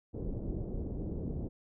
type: low-pass noise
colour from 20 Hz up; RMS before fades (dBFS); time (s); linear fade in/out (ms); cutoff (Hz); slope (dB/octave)
pink; -37; 0.13-1.49; 20; 460; 24
effects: none